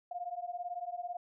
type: beating tone pair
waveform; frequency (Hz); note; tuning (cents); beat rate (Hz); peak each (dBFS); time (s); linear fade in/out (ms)
sine; 698.5 / 716.5; F5 / F5; 0 / +44; 18; -40 / -40; 0.11-1.17; 5
effects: none